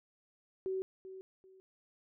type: tone with echo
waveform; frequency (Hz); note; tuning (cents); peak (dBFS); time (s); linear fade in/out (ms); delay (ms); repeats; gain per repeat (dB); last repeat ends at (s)
sine; 378.8; F#4; +41; -33; 0.66-0.82; 0; 390; 2; -12; 1.6
effects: none